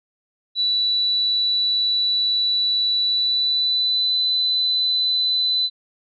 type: tone with pitch glide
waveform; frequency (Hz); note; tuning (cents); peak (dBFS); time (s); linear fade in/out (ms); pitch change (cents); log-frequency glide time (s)
sine; 3951 to 4008; B7 to B7; 0 to +25; -17; 0.55-5.7; 50; +25; 3.04-4.17
effects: none